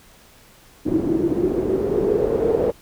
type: noise with low-pass filter sweep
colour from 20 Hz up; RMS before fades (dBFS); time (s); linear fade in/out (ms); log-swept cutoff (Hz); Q
white; -20; 0.85-2.72; 20; 310 to 480; 7.2
effects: pink hiss -50 dBFS RMS until 2.81 s